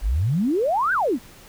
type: exponential two-way sweep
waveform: sine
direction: up then down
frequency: 41.49 to 1618 to 206.9 Hz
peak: -18 dBFS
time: 0.01-1.19 s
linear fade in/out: 50 ms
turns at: 0.93 s
effects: pink hiss -47 dBFS RMS until 1.48 s